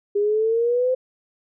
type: exponential sweep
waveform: sine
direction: up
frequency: 403.9 to 518 Hz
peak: -17 dBFS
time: 0.15-0.95 s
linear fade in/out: 10 ms
effects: none